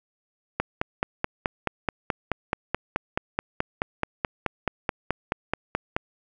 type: click train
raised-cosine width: 0.5 ms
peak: -8 dBFS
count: 26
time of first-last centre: 0.6-5.965 s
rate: 4.66 Hz
effects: none